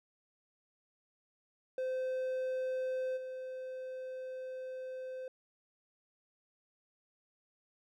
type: tone with level steps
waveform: triangle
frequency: 516 Hz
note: C5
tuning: 24 cents flat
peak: -31 / -38 dBFS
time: 1.78-5.28 s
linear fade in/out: 2 ms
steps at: 3.16 s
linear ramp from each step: 20 ms
effects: none